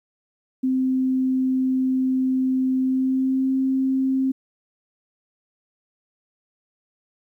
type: tone with pitch glide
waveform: sine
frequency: 259.9 to 264.6 Hz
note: C4 to C4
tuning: -11 to +20 cents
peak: -18 dBFS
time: 0.63-4.32 s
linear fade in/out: 10 ms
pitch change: +31 cents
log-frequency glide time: 2.8-3.53 s
effects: 10-bit